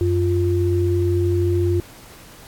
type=tone pair together; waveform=sine; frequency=92.5 / 349.2 Hz; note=F#2 / F4; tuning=0 / 0 cents; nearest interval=octave + major seventh; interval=2300 cents; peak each=-18 / -19 dBFS; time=0.01-1.8 s; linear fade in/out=0 ms; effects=pink hiss -44 dBFS RMS until 2.47 s + AAC 64 kbps